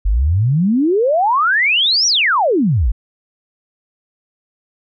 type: exponential two-way sweep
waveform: sine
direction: up then down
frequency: 44.7 to 5950 to 44.7 Hz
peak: -11 dBFS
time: 0.05-2.92 s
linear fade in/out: 10 ms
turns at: 2.07 s
effects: none